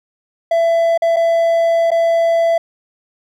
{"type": "tone with dropouts", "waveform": "triangle", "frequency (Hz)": 668, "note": "E5", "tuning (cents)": 23, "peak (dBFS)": -9, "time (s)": [0.51, 2.58], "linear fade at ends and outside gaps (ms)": 5, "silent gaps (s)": [[0.977, 1.02], [1.162, 1.166], [1.906, 1.915]], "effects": []}